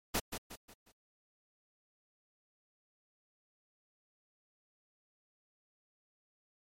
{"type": "noise with echo", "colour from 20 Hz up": "pink", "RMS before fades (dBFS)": -32, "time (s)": [0.14, 0.2], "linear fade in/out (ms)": 10, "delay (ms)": 180, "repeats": 4, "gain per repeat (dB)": -8, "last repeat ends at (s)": 0.92, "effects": ["MP3 64 kbps"]}